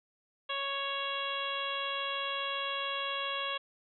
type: harmonic tone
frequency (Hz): 554.4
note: C#5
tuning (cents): 0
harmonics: 1 / 2 / 3 / 4 / 5 / 6 / 7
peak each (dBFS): -41 / -37 / -42 / -45 / -39 / -38 / -48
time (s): 0.49-3.58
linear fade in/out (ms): 10
effects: none